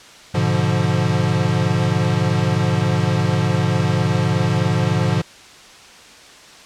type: chord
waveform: square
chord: G# diminished seventh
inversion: none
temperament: equal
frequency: 103.83 / 123.47 / 146.83 / 174.61 Hz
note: G#2 / B2 / D3 / F3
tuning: 0 / 0 / 0 / 0 cents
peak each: -22 dBFS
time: 0.34-5.22 s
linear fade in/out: 10 ms
effects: white hiss -42 dBFS RMS until 6.65 s + low-pass 6000 Hz 12 dB/octave